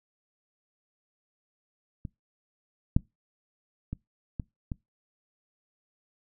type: clicks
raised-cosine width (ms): 5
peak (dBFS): -24 / -8 / -21 / -19 / -20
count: 5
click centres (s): 2.052 / 2.965 / 3.93 / 4.398 / 4.718
effects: noise-tail reverb RT60 0.2 s tail -24 dB re dry